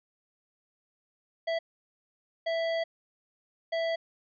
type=tone bursts at uneven times; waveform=square; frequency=660 Hz; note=E5; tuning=2 cents sharp; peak=-28 dBFS; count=3; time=1.47-1.59 / 2.46-2.84 / 3.72-3.96 s; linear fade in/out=10 ms; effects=resampled to 11025 Hz